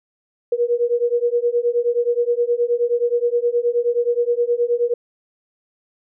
sine beating tone pair, 473.8 / 483.3 Hz, A#4 / B4, +28 / -38 cents, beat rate 9.5 Hz, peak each -19 dBFS, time 0.52-4.94 s, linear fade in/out 5 ms, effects none

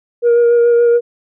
sine tone with vibrato, 473.4 Hz, A#4, 27 cents sharp, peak -5 dBFS, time 0.22-1.01 s, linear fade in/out 50 ms, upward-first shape sine, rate 7 Hz, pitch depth 14 cents each way, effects tanh soft clip ceiling -6 dBFS

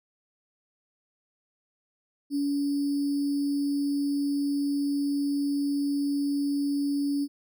sine tone with sample-and-hold, 284.2 Hz, C#4, 43 cents sharp, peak -24 dBFS, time 2.3-7.28 s, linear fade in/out 50 ms, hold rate 4900 Hz, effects none

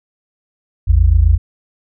sine tone pair together, 54.66 / 82.3 Hz, A1 / E2, -11 / -2 cents, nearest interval perfect fifth, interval 709 cents, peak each -10 dBFS, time 0.87-1.38 s, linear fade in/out 20 ms, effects none

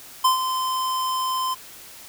square tone with ADSR envelope, 1033 Hz, C6, 22 cents flat, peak -14 dBFS, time 0.24-1.55 s, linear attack 10 ms, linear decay 120 ms, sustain -9 dB, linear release 21 ms, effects white hiss -43 dBFS RMS until 2.08 s

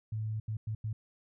sine tone bursts at uneven times, 108.9 Hz, A2, 17 cents flat, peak -32 dBFS, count 4, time 0.12-0.4 / 0.48-0.57 / 0.67-0.75 / 0.84-0.93 s, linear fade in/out 5 ms, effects none

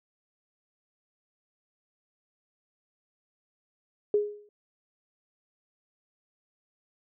sine tone with exponential decay, 415.3 Hz, G#4, in tune, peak -18 dBFS, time 4.14-4.49 s, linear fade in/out 2 ms, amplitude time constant 75 ms, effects none

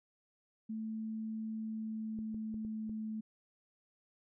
sine tone with pitch glide, 220 to 217.9 Hz, A3 to A3, 0 to -17 cents, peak -37 dBFS, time 0.69-3.21 s, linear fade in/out 10 ms, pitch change -17 cents, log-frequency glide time 1.53-2.93 s
clicks, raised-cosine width 3 ms, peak -37 dBFS, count 5, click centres 2.189 / 2.345 / 2.543 / 2.649 / 2.895 s
effects none

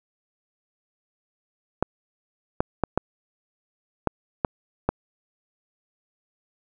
clicks, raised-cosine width 1 ms, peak -6 dBFS, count 7, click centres 1.826 / 2.605 / 2.837 / 2.976 / 4.073 / 4.448 / 4.89 s, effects none

